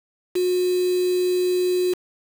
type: tone with quantisation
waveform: sine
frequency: 362.5 Hz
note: F#4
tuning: 35 cents flat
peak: -18 dBFS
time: 0.35-1.94 s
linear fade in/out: 10 ms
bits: 5
effects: none